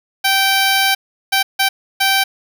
10% pulse tone bursts at uneven times, 778 Hz, G5, 13 cents flat, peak -4 dBFS, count 4, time 0.24-0.95 / 1.32-1.43 / 1.59-1.69 / 2-2.24 s, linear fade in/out 10 ms, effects none

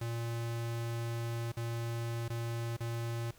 square tone with dropouts, 116.54 Hz, A#2, in tune, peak -35 dBFS, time 0.01-3.31 s, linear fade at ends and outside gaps 5 ms, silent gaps 1.519-1.569 / 2.282-2.3 / 2.767-2.804 s, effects pink hiss -61 dBFS RMS until 3.38 s

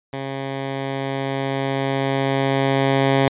10% pulse tone with level ramp, 136 Hz, C#3, 33 cents flat, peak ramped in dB -18 to -6 dBFS, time 0.13-3.28 s, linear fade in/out 2 ms, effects resampled to 8000 Hz

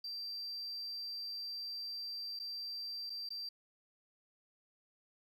sine tone with dropouts, 4699 Hz, D8, in tune, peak -38 dBFS, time 0.04-3.49 s, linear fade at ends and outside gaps 5 ms, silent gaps 2.391-2.398 / 3.097-3.101 / 3.29-3.304 s, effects tanh soft clip ceiling -38 dBFS + 12-bit

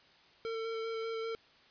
square tone with vibrato, 450.8 Hz, A4, 42 cents sharp, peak -36 dBFS, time 0.45-1.35 s, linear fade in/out 0 ms, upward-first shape square, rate 5.1 Hz, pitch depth 11 cents each way, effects white hiss -62 dBFS RMS until 1.7 s + resampled to 11025 Hz

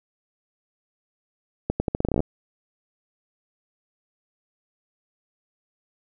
accelerating click train, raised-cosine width 2 ms, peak -9 dBFS, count 13, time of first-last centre 1.7-2.204 s, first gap 100 ms, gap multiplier 0.82, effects none

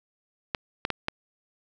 clicks, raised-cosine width 0.3 ms, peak -10 dBFS, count 4, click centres 0.548 / 0.851 / 0.903 / 1.084 s, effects none

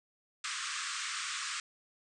pink band-pass noise, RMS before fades -38 dBFS, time 0.44-1.6 s, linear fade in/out 2 ms, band 1100 to 8800 Hz, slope 96 dB/octave, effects none

